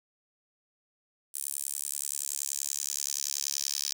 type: tone with high-pass filter sweep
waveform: 10% pulse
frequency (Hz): 70.5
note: C#2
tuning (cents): +30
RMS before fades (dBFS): -34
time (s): 1.34-3.93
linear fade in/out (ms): 5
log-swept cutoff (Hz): 9500 to 5300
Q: 2.7
effects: none